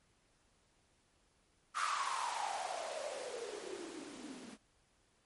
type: noise with band-pass filter sweep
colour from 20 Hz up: blue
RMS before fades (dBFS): -41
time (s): 1.74-4.58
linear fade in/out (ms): 50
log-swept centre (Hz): 1300 to 220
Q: 8.6
effects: pink hiss -73 dBFS RMS until 5.25 s + MP3 48 kbps